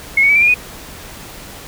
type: tone with pitch steps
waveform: sine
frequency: 2171 / 2229 / 2289 / 2351 / 2414 / 2479 Hz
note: C#7 / C#7 / D7 / D7 / D7 / D#7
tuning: -37 / +9 / -45 / +1 / +47 / -7 cents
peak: -8 dBFS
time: 0.17-0.542 s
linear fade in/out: 5 ms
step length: 62 ms
effects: pink hiss -34 dBFS RMS until 1.67 s